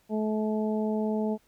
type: harmonic tone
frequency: 215.5 Hz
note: A3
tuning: 36 cents flat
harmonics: 1 / 2 / 3 / 4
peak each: -27 / -31 / -35 / -39 dBFS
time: 0.09-1.38 s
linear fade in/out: 50 ms
effects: pink hiss -66 dBFS RMS until 1.47 s